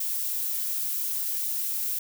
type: noise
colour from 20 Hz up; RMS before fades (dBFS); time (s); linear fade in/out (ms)
violet; -29; 0-1.99; 5
effects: none